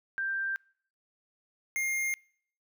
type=tone pair in turn; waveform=sine / square; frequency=1577 / 2123 Hz; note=G6 / C7; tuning=+10 / +25 cents; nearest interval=perfect fourth; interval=515 cents; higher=second; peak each=-29 / -29 dBFS; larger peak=neither; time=0.18-0.56 / 1.76-2.14 s; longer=neither; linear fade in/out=0 ms; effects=noise-tail reverb RT60 0.6 s tail -26 dB re dry